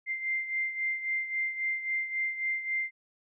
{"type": "beating tone pair", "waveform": "sine", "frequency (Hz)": [2091, 2094.7], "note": ["C7", "C7"], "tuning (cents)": [-2, 1], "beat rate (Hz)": 3.7, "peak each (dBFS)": [-30, -36], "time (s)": [0.06, 2.91], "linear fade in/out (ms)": 50, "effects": []}